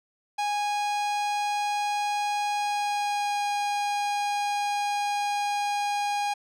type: tone with pitch glide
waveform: 45% pulse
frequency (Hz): 825 to 818.8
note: G#5 to G#5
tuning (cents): -12 to -25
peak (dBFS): -25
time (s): 0.38-6.34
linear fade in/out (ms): 10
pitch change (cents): -13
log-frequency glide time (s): 2.57-3.44
effects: low-pass 8000 Hz 12 dB/octave